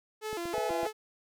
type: tone with vibrato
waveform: sawtooth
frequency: 384.8 Hz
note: G4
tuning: 32 cents flat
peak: -30 dBFS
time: 0.21-0.93 s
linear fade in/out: 50 ms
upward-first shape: square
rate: 3.1 Hz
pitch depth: 200 cents each way
type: click train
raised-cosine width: 2 ms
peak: -29 dBFS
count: 5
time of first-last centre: 0.33-0.832 s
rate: 7.97 Hz
type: chord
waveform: triangle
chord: E major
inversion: second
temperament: equal with one note detuned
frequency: 495.9 / 659.3 / 830.6 Hz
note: B4 / E5 / G#5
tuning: +7 / 0 / 0 cents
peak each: -33 dBFS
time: 0.54-0.87 s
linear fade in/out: 0 ms
effects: none